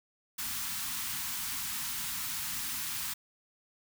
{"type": "band-stop noise", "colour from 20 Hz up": "white", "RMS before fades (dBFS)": -36, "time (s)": [0.38, 3.14], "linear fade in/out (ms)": 10, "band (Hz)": [280, 850], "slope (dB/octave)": 48, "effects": []}